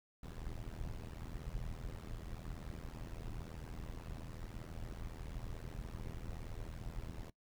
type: noise with amplitude modulation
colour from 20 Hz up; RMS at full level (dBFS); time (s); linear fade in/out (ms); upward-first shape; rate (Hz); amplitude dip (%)
brown; -41; 0.23-7.3; 5; sine; 81; 95
effects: noise-tail reverb RT60 0.1 s tail -21 dB re dry